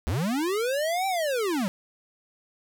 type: linear two-way sweep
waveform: square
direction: up then down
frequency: 62.2 to 786 to 174.8 Hz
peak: -25 dBFS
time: 0.07-1.68 s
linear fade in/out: 0 ms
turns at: 1.07 s
effects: none